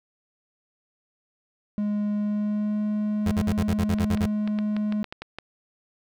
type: tone with pitch glide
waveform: triangle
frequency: 207.7 to 210.6 Hz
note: G#3 to G#3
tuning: 0 to +24 cents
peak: -21 dBFS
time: 1.78-5.03 s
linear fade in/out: 0 ms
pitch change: +24 cents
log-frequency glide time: 2.15-2.81 s
type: tone bursts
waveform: 30% pulse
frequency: 87.9 Hz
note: F2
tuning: 12 cents sharp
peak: -20 dBFS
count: 10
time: 3.26-4.262 s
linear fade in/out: 5 ms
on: 57 ms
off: 48 ms
type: clicks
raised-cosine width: 0.3 ms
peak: -19 dBFS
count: 11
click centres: 3.986 / 4.174 / 4.235 / 4.476 / 4.588 / 4.766 / 4.924 / 5.043 / 5.125 / 5.22 / 5.386 s
effects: none